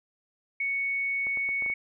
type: tone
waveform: sine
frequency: 2220 Hz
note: C#7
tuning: 2 cents sharp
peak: -26 dBFS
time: 0.6-1.74 s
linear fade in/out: 5 ms
type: clicks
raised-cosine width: 1 ms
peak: -30 dBFS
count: 6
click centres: 1.269 / 1.373 / 1.49 / 1.623 / 1.662 / 1.7 s
effects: none